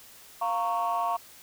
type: chord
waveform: sine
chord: Bb minor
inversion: second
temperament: equal with one note detuned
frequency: 698.5 / 924.3 / 1108.7 Hz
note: F5 / Bb5 / Db6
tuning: 0 / -15 / 0 cents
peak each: -28 / -29 / -28 dBFS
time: 0.41-1.17 s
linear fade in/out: 10 ms
effects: tanh soft clip ceiling -20 dBFS + white hiss -51 dBFS RMS until 1.42 s